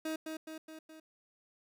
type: tone with echo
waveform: 30% pulse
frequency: 315.9 Hz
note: D#4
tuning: 26 cents sharp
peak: -32 dBFS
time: 0.05-0.16 s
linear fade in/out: 5 ms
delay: 210 ms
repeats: 4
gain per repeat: -4 dB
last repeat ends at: 1 s
effects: none